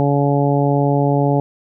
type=harmonic tone; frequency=141.8 Hz; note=C#3; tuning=40 cents sharp; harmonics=1 / 2 / 3 / 4 / 5 / 6; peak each=-16 / -19 / -21 / -22 / -23 / -24 dBFS; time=0-1.4 s; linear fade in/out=0 ms; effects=none